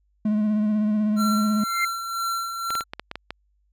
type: tone with vibrato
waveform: triangle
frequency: 212.1 Hz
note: G#3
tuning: 37 cents sharp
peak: -17 dBFS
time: 0.25-1.64 s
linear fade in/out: 5 ms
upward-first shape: triangle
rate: 16 Hz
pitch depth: 35 cents each way
type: tone with tremolo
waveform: square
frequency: 1359 Hz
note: F6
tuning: 48 cents flat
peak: -24 dBFS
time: 1.16-2.84 s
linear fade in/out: 50 ms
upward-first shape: sine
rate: 2 Hz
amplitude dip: 50%
type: tone with exponential growth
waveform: sine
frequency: 2101 Hz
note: C7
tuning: 7 cents sharp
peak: -18 dBFS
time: 1.59-1.85 s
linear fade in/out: 5 ms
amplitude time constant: 55 ms
type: clicks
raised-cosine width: 0.3 ms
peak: -15 dBFS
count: 8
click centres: 2.705 / 2.753 / 2.808 / 2.935 / 2.996 / 3.114 / 3.156 / 3.306 s
effects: added 50 Hz sine -63 dBFS peak until 3.72 s

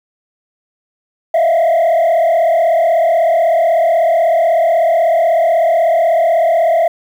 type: tone with frequency modulation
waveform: sine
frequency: 667 Hz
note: E5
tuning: 20 cents sharp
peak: -6 dBFS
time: 1.34-6.88 s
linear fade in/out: 5 ms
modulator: 36.2 Hz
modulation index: 1
effects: tanh soft clip ceiling -8 dBFS + 7-bit

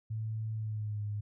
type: tone with pitch glide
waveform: sine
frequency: 110 to 104.01 Hz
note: A2 to G#2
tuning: 0 to +3 cents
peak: -33 dBFS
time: 0.1-1.21 s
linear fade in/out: 10 ms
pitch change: -97 cents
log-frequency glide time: 0.54-1.03 s
effects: none

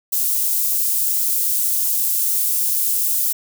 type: high-pass noise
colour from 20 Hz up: white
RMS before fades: -19 dBFS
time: 0.12-3.33 s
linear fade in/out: 10 ms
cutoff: 9600 Hz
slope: 12 dB/octave
effects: none

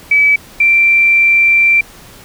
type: tone pair in turn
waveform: sine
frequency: 2294 / 2352 Hz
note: D7 / D7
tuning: -41 / +2 cents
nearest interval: unison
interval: 43 cents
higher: second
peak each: -6 dBFS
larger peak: neither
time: 0.11-0.36 / 0.6-1.81 s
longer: second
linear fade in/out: 5 ms
effects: pink hiss -38 dBFS RMS until 2.24 s

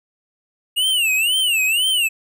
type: tone with vibrato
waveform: square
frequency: 2805 Hz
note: F7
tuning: 7 cents sharp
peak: -16 dBFS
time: 0.76-2.09 s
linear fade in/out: 20 ms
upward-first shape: sine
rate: 2 Hz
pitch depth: 190 cents each way
effects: none

